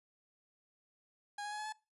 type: tone with pitch steps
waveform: 30% pulse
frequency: 821 / 831 / 841.2 / 851.4 / 861.8 Hz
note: G#5 / G#5 / G#5 / G#5 / A5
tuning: -20 / +1 / +22 / +43 / -36 cents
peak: -37 dBFS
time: 1.38-1.725 s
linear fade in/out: 5 ms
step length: 69 ms
effects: noise-tail reverb RT60 0.3 s tail -23 dB re dry + resampled to 24000 Hz